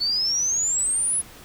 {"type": "exponential sweep", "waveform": "sine", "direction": "up", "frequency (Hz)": [4400, 10548], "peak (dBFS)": -20, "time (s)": [0, 1.22], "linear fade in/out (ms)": 20, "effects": ["pink hiss -45 dBFS RMS until 1.44 s"]}